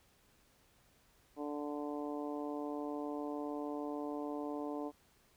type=harmonic tone; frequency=146.83 Hz; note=D3; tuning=in tune; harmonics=2 / 3 / 4 / 5 / 6 / 7; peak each=-40 / -44 / -46 / -48 / -50 / -51 dBFS; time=1.36-4.92 s; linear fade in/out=50 ms; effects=pink hiss -69 dBFS RMS until 5.36 s